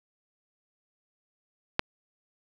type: click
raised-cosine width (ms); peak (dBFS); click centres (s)
0.3; -6; 1.794
effects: none